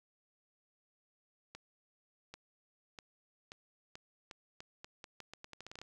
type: accelerating click train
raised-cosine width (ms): 0.2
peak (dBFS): -30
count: 19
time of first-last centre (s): 1.55-5.816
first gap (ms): 790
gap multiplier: 0.82
effects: 12-bit